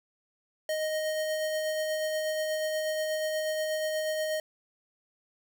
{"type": "tone with tremolo", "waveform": "square", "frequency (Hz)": 622.3, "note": "D#5", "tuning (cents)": 0, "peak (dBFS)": -28, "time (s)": [0.69, 4.4], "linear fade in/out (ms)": 2, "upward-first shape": "sine", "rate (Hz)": 8.3, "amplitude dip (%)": 25, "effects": []}